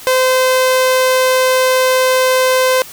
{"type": "tone", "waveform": "sawtooth", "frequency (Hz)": 515, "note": "C5", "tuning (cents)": -28, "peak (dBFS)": -6, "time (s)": [0.07, 2.82], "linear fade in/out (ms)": 0, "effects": ["white hiss -34 dBFS RMS until 2.92 s"]}